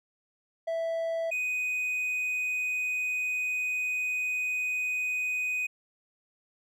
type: tone pair in turn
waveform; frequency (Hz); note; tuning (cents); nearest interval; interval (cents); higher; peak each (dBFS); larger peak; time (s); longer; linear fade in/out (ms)
triangle; 659.3 / 2496; E5 / D#7; 0 / +5; octave + major seventh; 2305; second; -26; neither; 0.67-1.31 / 1.31-5.67; second; 10
effects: none